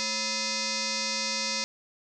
sine tone with frequency modulation, 220 Hz, A3, in tune, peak -27 dBFS, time 0-1.64 s, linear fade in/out 0 ms, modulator 762 Hz, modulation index 7.9, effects none

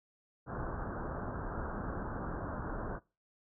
pink low-pass noise, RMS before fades -39 dBFS, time 0.46-3 s, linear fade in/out 50 ms, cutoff 1600 Hz, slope 96 dB/octave, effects noise-tail reverb RT60 0.3 s tail -22 dB re dry

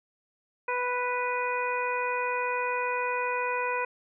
harmonic tone, 493.9 Hz, B4, in tune, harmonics 1 / 2 / 3 / 4 / 5, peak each -32 / -30 / -35 / -38 / -34 dBFS, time 0.68-3.85 s, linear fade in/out 5 ms, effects none

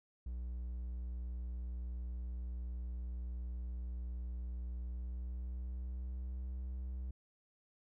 triangle tone with pitch glide, 60.7 to 63.31 Hz, B1 to B1, -29 to +44 cents, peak -37 dBFS, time 0.26-7.11 s, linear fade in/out 5 ms, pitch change +73 cents, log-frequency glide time 4.8-6.54 s, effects none

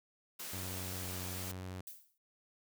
white high-pass noise, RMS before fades -44 dBFS, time 0.39-1.52 s, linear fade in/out 10 ms, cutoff 150 Hz, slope 24 dB/octave
sawtooth tone with vibrato, 92 Hz, F#2, 9 cents flat, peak -38 dBFS, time 0.53-1.81 s, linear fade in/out 5 ms, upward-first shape square, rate 1.2 Hz, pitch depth 10 cents each way
violet noise with exponential decay, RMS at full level -44 dBFS, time 1.87-2.18 s, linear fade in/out 2 ms, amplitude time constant 66 ms
effects none

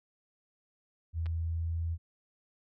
sine tone with pitch glide, 82.41 to 83.13 Hz, E2 to E2, 0 to +15 cents, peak -30 dBFS, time 1.13-1.98 s, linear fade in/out 50 ms, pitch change +15 cents, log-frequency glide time 1.34-1.85 s
clicks, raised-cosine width 0.3 ms, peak -33 dBFS, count 2, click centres 1.259 / 1.265 s
effects none

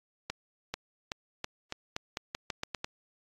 accelerating click train, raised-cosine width 0.2 ms, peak -16 dBFS, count 12, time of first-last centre 0.3-2.845 s, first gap 440 ms, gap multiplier 0.86, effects AAC 32 kbps

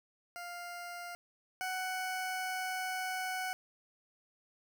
20% pulse tone pair in turn, 700 / 744.9 Hz, F5 / F#5, +4 / +11 cents, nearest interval minor second, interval 107 cents, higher second, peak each -37 / -30 dBFS, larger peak second, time 0.36-1.15 / 1.61-3.53 s, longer second, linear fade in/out 0 ms, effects none

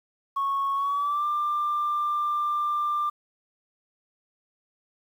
sine tone with pitch glide, 1103 to 1189 Hz, C#6 to D6, -9 to +21 cents, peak -22 dBFS, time 0.36-3.1 s, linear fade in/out 10 ms, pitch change +130 cents, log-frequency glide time 0.75-1.26 s, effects tanh soft clip ceiling -20 dBFS + 9-bit

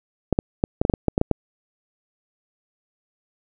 clicks, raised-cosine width 2 ms, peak -4 dBFS, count 11, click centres 0.327 / 0.389 / 0.639 / 0.815 / 0.851 / 0.898 / 0.938 / 1.083 / 1.179 / 1.214 / 1.313 s, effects none

